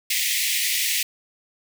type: high-pass noise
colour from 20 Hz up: pink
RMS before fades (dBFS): -23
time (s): 0.1-1.03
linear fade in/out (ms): 5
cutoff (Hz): 1900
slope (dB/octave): 96
effects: none

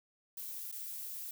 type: noise with dropouts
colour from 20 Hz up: violet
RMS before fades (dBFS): -43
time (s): 0.37-1.31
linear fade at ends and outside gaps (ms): 2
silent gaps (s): 0.715-0.724
effects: none

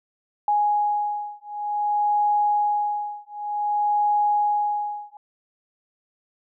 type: beating tone pair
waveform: sine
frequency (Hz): 830.6 / 831.14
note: G#5 / G#5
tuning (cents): 0 / +1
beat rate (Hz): 0.54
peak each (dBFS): -23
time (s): 0.48-5.17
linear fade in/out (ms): 2
effects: none

